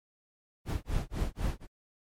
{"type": "noise with tremolo", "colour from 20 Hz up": "brown", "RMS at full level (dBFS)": -29, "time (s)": [0.65, 1.67], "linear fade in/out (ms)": 50, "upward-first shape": "sine", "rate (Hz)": 4, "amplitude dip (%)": 100, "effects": ["MP3 64 kbps"]}